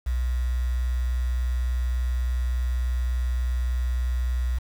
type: tone with quantisation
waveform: sine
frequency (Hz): 61.74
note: B1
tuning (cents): 0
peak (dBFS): -22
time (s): 0.06-4.59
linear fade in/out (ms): 10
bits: 7
effects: none